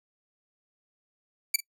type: tone with echo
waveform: 10% pulse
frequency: 2303 Hz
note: D7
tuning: 34 cents flat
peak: -11 dBFS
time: 1.54-1.56 s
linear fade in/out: 5 ms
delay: 45 ms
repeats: 1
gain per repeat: -13 dB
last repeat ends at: 1.605 s
effects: noise-tail reverb RT60 0.1 s tail -22 dB re dry